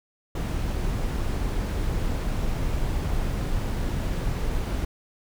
brown noise, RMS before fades -26 dBFS, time 0.35-4.85 s, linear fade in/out 5 ms, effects none

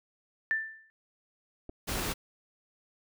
sine tone with exponential decay, 1773 Hz, A6, 13 cents sharp, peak -23 dBFS, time 0.51-0.9 s, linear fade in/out 0 ms, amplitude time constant 84 ms
clicks, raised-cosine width 2 ms, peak -31 dBFS, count 2, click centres 1.693 / 1.696 s
pink noise, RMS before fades -33 dBFS, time 1.87-2.14 s, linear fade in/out 20 ms
effects none

